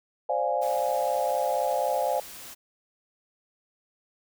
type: chord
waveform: sine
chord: D half-diminished seventh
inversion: third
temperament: equal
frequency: 523.3 / 587.3 / 698.5 / 830.6 Hz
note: C5 / D5 / F5 / Ab5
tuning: 0 / 0 / 0 / 0 cents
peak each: -29 dBFS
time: 0.29-2.2 s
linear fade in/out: 5 ms
type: noise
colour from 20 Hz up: white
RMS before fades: -43 dBFS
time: 0.61-2.55 s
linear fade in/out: 20 ms
effects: none

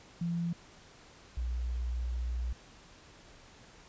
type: tone pair in turn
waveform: sine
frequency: 170.5 / 60.49 Hz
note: F3 / B1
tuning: -41 / -35 cents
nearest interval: octave + tritone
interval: 1794 cents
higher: first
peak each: -30 / -31 dBFS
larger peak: first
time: 0.21-0.53 / 1.37-2.53 s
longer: second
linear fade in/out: 5 ms
effects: pink hiss -56 dBFS RMS until 3.88 s + resampled to 16000 Hz

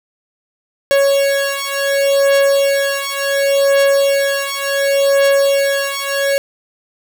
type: beating tone pair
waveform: 45% pulse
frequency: 554.4 / 555.09 Hz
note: C#5 / C#5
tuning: 0 / +2 cents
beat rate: 0.69 Hz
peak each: -15 dBFS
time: 0.91-6.38 s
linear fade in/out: 0 ms
effects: none

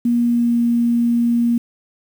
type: tone with pitch glide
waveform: sine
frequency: 237.9 to 236.1 Hz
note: A#3 to A#3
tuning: +35 to +22 cents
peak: -13 dBFS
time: 0.05-1.58 s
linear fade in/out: 5 ms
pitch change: -13 cents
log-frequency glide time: 0.3-0.55 s
effects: 7-bit

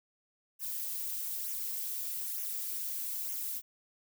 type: noise with flanger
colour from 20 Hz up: violet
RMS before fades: -37 dBFS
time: 0.59-3.62 s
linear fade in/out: 50 ms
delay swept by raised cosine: 0.22 to 5.42 ms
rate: 1.1 Hz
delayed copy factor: -0.65
effects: none

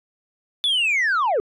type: linear sweep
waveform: sine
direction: down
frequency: 3520 to 380 Hz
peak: -15 dBFS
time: 0.64-1.4 s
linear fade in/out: 0 ms
effects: tanh soft clip ceiling -16 dBFS

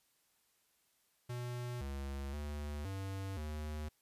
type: tone with pitch steps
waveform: square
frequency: 122.2 / 69.1 / 73.6 / 96.9 / 75.9 Hz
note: B2 / C#2 / D2 / G2 / D#2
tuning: -18 / -5 / +4 / -20 / -42 cents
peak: -40 dBFS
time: 1.29-3.89 s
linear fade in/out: 10 ms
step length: 520 ms
effects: white hiss -75 dBFS RMS until 4.01 s + resampled to 32000 Hz

